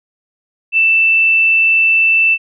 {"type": "tone", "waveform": "sine", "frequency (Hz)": 2658, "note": "E7", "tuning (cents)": 14, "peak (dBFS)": -8, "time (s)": [0.72, 2.38], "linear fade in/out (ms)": 50, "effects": []}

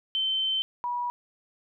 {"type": "tone pair in turn", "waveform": "sine", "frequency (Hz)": [3088, 970.3], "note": ["G7", "B5"], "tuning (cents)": [-27, -31], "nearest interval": "octave + minor sixth", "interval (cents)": 2004, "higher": "first", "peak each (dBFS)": [-24, -27], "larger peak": "first", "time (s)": [[0.15, 0.62], [0.84, 1.1]], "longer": "first", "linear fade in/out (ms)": 0, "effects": []}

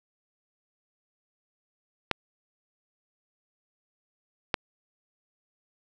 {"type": "clicks", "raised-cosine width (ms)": 0.3, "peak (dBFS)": -7, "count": 2, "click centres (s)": [2.113, 4.542], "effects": []}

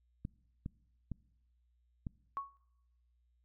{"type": "clicks", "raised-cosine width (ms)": 5, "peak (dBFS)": -27, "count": 4, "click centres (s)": [0.251, 0.661, 1.117, 2.068]}
{"type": "tone with exponential decay", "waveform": "sine", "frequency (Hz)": 1108.7, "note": "C#6", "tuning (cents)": 0, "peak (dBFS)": -32, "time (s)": [2.37, 2.57], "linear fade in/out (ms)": 0, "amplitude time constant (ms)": 43}
{"effects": ["noise-tail reverb RT60 0.9 s tail -25 dB re dry", "added 60 Hz sine -70 dBFS peak until 3.44 s"]}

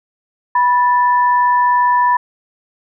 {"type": "tone pair together", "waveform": "sine", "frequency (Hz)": [982.6, 1760], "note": ["B5", "A6"], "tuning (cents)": [-9, 0], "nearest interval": "minor seventh", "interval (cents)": 1009, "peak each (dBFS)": [-10, -21], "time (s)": [0.55, 2.17], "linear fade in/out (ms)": 5, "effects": []}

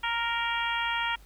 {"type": "harmonic tone", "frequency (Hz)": 466.2, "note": "A#4", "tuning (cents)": 0, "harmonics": [2, 3, 4, 5, 6, 7], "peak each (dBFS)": [-31, -33, -34, -35, -36, -36], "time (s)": [0.03, 1.16], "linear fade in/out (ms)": 10, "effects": ["added 50 Hz sine -51 dBFS peak until 1.25 s", "pink hiss -59 dBFS RMS until 1.25 s"]}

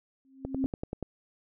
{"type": "tone with exponential growth", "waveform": "sine", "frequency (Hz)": 267, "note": "C4", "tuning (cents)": 35, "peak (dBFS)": -22, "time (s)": [0.25, 0.66], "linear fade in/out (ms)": 0, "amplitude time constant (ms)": 87}
{"type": "click train", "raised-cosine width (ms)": 2, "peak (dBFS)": -20, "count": 7, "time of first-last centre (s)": [0.45, 1.027], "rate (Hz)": 10.4}
{"effects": []}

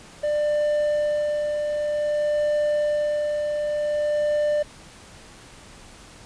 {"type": "tone with tremolo", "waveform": "triangle", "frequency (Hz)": 595, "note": "D5", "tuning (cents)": 22, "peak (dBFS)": -17, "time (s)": [0.23, 4.63], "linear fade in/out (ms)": 10, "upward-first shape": "sine", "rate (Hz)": 0.53, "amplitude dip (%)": 35, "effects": ["pink hiss -46 dBFS RMS until 6.25 s", "resampled to 22050 Hz"]}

